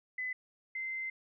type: tone pair in turn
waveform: sine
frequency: 2014 / 2074 Hz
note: B6 / C7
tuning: +33 / -16 cents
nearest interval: minor second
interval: 51 cents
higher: second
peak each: -34 / -35 dBFS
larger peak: first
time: 0.18-0.33 / 0.75-1.1 s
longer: second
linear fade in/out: 5 ms
effects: none